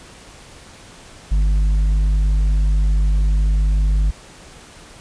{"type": "tone with tanh clipping", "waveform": "triangle", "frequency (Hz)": 50.3, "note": "G1", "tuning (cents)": 45, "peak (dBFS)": -14, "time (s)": [1.31, 4.11], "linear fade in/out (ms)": 10, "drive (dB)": 10, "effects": ["pink hiss -42 dBFS RMS until 5 s", "resampled to 22050 Hz"]}